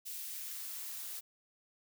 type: noise with high-pass filter sweep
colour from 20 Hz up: blue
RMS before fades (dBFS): -43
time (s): 0.05-1.21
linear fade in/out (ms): 20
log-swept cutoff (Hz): 2600 to 370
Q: 0.88
effects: none